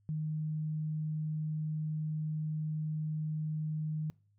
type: tone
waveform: sine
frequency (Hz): 154.7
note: D#3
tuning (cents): -10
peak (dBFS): -32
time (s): 0.09-4.1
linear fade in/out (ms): 0
effects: noise-tail reverb RT60 0.4 s tail -25 dB re dry + added 102 Hz sine -67 dBFS peak until 4.38 s